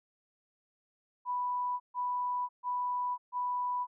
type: tone bursts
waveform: sine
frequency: 987.8 Hz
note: B5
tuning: in tune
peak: -30 dBFS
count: 4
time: 1.25-3.87 s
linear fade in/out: 50 ms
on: 550 ms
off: 140 ms
effects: none